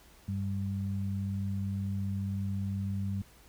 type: tone pair together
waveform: sine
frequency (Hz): 98 / 196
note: G2 / G3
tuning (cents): 0 / 0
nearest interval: octave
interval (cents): 1200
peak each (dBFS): -32 / -35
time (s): 0.28-3.22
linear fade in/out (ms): 5
effects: added 60 Hz sine -61 dBFS peak until 3.48 s + pink hiss -59 dBFS RMS until 3.48 s